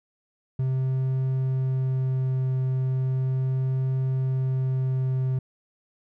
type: tone with vibrato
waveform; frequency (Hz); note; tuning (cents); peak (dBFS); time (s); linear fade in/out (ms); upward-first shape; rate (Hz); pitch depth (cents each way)
triangle; 130.81; C3; 0; -20; 0.59-5.39; 5; triangle; 0.37; 9
effects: none